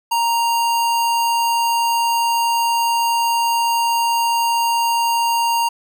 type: tone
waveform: square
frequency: 932.3 Hz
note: A#5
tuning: in tune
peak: -16 dBFS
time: 0.11-5.69 s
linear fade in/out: 10 ms
effects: none